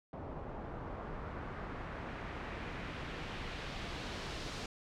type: noise with low-pass filter sweep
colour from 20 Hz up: pink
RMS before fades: -43 dBFS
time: 0.13-4.66 s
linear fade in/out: 2 ms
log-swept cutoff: 810 to 5100 Hz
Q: 1.1
effects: none

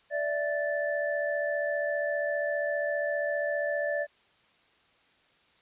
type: tone cluster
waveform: sine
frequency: 585 / 660 / 1753 Hz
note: D5 / E5 / A6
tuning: -7 / +2 / -7 cents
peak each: -29 / -34 / -33 dBFS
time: 0.1-4.07 s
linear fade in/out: 50 ms
effects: white hiss -64 dBFS RMS until 5.61 s + resampled to 8000 Hz

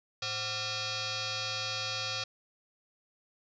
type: tone with frequency modulation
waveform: sine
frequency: 528 Hz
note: C5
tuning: 16 cents sharp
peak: -32 dBFS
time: 0.22-2.24 s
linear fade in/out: 5 ms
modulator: 638 Hz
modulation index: 7.8
effects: none

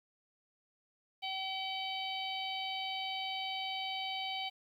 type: harmonic tone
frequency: 765 Hz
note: G5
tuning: 42 cents flat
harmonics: 1 / 3 / 4 / 5 / 6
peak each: -40 / -43 / -40 / -46 / -48 dBFS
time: 1.22-4.5 s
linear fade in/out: 20 ms
effects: 11-bit

